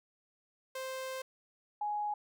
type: tone pair in turn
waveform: sawtooth / sine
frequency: 523.3 / 834.1 Hz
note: C5 / G#5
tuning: 0 / +7 cents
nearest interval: minor sixth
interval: 807 cents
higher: second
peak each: -34 / -32 dBFS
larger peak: second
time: 0.75-1.22 / 1.81-2.14 s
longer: first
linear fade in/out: 5 ms
effects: none